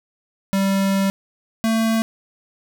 square tone pair in turn, 195 / 224.2 Hz, G3 / A3, -9 / +33 cents, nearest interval major second, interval 242 cents, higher second, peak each -17 dBFS, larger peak neither, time 0.53-1.1 / 1.64-2.02 s, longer first, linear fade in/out 0 ms, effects none

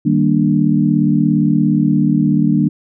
sine chord, Eb major seventh, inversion none, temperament equal, 155.56 / 196 / 233.1 / 293.7 Hz, Eb3 / G3 / Bb3 / D4, 0 / 0 / 0 / 0 cents, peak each -16 dBFS, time 0.05-2.69 s, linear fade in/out 10 ms, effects none

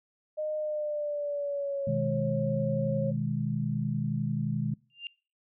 sine tone with pitch glide, 613 to 543 Hz, D#5 to C#5, -26 to -36 cents, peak -29 dBFS, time 0.37-3.12 s, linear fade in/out 20 ms, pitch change -210 cents, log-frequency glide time 0.57-2.1 s
sine chord, G# minor, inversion first, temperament just, 124.59 / 155.74 / 207.7 Hz, B2 / D#3 / G#3, +16 / +2 / 0 cents, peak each -32 / -31 / -32 dBFS, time 1.87-4.74 s, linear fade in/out 5 ms
sine tone with exponential growth, 2794 Hz, F7, in tune, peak -31 dBFS, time 4.9-5.07 s, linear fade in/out 1 ms, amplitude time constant 36 ms
effects noise-tail reverb RT60 0.4 s tail -24 dB re dry

